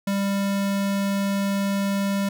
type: tone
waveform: square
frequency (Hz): 198.2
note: G3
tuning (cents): +19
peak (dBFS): -22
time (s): 0.07-2.29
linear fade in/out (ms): 5
effects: none